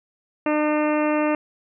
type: harmonic tone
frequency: 302 Hz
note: D4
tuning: 48 cents sharp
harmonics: 1 / 2 / 3 / 4 / 5 / 6 / 7 / 8 / 9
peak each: -21 / -23 / -29 / -30 / -36 / -35 / -36 / -37 / -35 dBFS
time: 0.46-1.35 s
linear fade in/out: 2 ms
effects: none